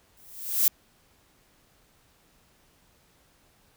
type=noise with exponential growth; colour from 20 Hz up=violet; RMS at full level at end=-18 dBFS; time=0.17-0.68 s; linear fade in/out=1 ms; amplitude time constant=110 ms; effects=pink hiss -63 dBFS RMS until 3.76 s

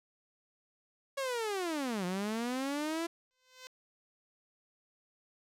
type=linear two-way sweep; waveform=sawtooth; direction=down then up; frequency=559 to 175 to 340.2 Hz; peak=-29 dBFS; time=1.17-3.07 s; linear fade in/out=10 ms; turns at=2.05 s
type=tone with exponential growth; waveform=5% pulse; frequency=512 Hz; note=C5; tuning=38 cents flat; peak=-33 dBFS; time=3.31-3.67 s; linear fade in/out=0 ms; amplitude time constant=78 ms
effects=low-pass 12000 Hz 12 dB/octave

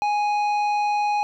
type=tone with tanh clipping; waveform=sine; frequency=830.6 Hz; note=G#5; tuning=in tune; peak=-21 dBFS; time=0.02-1.23 s; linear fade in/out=0 ms; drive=10 dB; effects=none

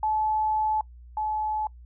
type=tone pair in turn; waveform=sine; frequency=863 / 858.7 Hz; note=A5 / A5; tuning=-34 / -42 cents; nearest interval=unison; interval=8 cents; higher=first; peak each=-22 / -25 dBFS; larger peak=first; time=0.03-0.81 / 1.17-1.67 s; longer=first; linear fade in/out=2 ms; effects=noise-tail reverb RT60 0.1 s tail -24 dB re dry + added 60 Hz sine -44 dBFS peak until 1.85 s

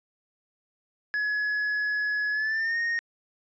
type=tone with pitch glide; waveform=triangle; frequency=1692 to 1855.8 Hz; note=G#6 to A#6; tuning=+32 to -8 cents; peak=-23 dBFS; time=1.14-2.99 s; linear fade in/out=0 ms; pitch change=+160 cents; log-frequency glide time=2.32-2.78 s; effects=resampled to 16000 Hz

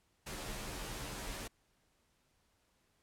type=noise with comb filter; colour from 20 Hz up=pink; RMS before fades=-43 dBFS; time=0.26-1.48 s; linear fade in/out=10 ms; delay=12 ms; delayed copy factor=-0.8; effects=pink hiss -75 dBFS RMS until 3.02 s + low-pass 12000 Hz 12 dB/octave

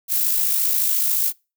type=noise with amplitude modulation; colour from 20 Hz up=violet; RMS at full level=-18 dBFS; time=0.08-1.33 s; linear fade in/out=50 ms; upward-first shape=sine; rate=54.4 Hz; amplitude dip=40%; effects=noise-tail reverb RT60 0.3 s tail -26 dB re dry

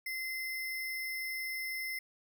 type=tone with sample-and-hold; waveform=sine; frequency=2068 Hz; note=C7; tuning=21 cents flat; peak=-35 dBFS; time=0.06-1.99 s; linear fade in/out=5 ms; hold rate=7350 Hz; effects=none

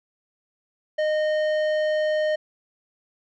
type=tone with tanh clipping; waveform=sine; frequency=615 Hz; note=D#5; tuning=20 cents flat; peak=-22 dBFS; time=0.98-2.36 s; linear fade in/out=10 ms; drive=12 dB; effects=none

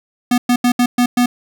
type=tone bursts at uneven times; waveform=square; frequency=244.8 Hz; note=B3; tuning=15 cents flat; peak=-11 dBFS; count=6; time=0.31-0.38 / 0.49-0.56 / 0.64-0.72 / 0.79-0.86 / 0.98-1.06 / 1.17-1.26 s; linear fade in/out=5 ms; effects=none

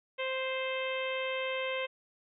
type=harmonic tone; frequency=523.3 Hz; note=C5; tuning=in tune; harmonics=1 / 2 / 3 / 4 / 5 / 6 / 7; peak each=-34 / -41 / -44 / -39 / -40 / -42 / -51 dBFS; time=0.18-1.87 s; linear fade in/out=20 ms; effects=none

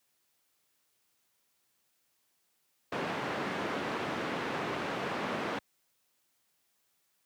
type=band-pass noise; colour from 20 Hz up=pink; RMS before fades=-35 dBFS; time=2.92-5.59 s; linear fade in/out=5 ms; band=210 to 2200 Hz; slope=12 dB/octave; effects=white hiss -75 dBFS RMS until 7.25 s + high-pass 80 Hz 12 dB/octave

